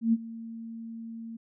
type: tone with ADSR envelope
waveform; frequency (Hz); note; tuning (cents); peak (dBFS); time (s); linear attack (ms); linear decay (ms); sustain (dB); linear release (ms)
sine; 227.7; A#3; -40; -18; 0.01-1.37; 120; 37; -19; 10
effects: none